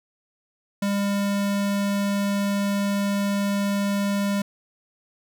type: tone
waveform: square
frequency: 200.8 Hz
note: G3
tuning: 42 cents sharp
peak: -22 dBFS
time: 0.82-4.42 s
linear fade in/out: 5 ms
effects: none